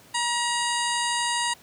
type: harmonic tone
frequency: 952 Hz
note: A#5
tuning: 36 cents sharp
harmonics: 1 / 2 / 3 / 4 / 5 / 7 / 8 / 9 / 10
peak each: -27 / -30 / -32 / -33 / -34 / -35 / -36 / -37 / -37 dBFS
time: 0.14-1.54 s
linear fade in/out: 10 ms
effects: pink hiss -52 dBFS RMS until 1.62 s + high-pass 100 Hz 12 dB/octave